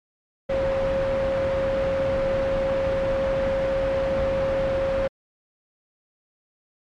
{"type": "tone in noise", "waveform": "sine", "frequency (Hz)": 540, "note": "C#5", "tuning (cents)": -45, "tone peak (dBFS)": -21, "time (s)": [0.49, 5.08], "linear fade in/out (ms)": 10, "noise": "pink", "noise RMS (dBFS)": -28, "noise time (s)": [0.49, 5.08], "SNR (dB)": 4, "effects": ["low-pass 2000 Hz 12 dB/octave", "MP3 96 kbps"]}